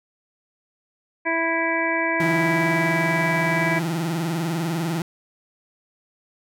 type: harmonic tone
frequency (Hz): 329.6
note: E4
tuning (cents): 0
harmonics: 1 / 2 / 3 / 5 / 6 / 7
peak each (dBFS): -27 / -27 / -27 / -27 / -27 / -27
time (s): 1.25-3.8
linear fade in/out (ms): 20
type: tone with vibrato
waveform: 30% pulse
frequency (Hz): 164.81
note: E3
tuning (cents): 0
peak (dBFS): -20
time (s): 2.2-5.02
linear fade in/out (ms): 2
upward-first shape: triangle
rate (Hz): 20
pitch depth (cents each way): 150
effects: none